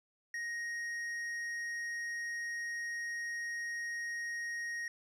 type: tone with tanh clipping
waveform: triangle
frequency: 1874 Hz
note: A#6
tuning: 9 cents sharp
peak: -38 dBFS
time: 0.34-4.88 s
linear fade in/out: 2 ms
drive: 12 dB
effects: none